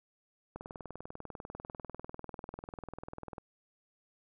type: click train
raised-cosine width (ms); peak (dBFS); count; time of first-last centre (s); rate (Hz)
1; -28; 58; 0.56-3.382; 20.2
effects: none